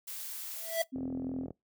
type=noise; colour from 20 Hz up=blue; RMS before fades=-41 dBFS; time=0.07-0.84 s; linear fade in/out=10 ms
type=tone with exponential growth; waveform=square; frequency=659.3 Hz; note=E5; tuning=in tune; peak=-25 dBFS; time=0.55-0.82 s; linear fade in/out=5 ms; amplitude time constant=57 ms
type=tone; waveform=sine; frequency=261.6 Hz; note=C4; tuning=in tune; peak=-34 dBFS; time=0.92-1.47 s; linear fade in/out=20 ms
type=click train; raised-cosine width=2 ms; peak=-28 dBFS; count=24; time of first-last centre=0.96-1.506 s; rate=42.1 Hz
effects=noise-tail reverb RT60 0.2 s tail -25 dB re dry + high-pass 80 Hz 12 dB/octave